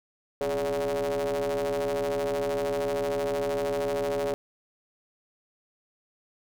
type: ring-modulated tone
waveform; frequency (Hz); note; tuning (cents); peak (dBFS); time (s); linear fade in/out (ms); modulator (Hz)
45% pulse; 77; D#2; -17; -23; 0.41-4.34; 0; 494
effects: none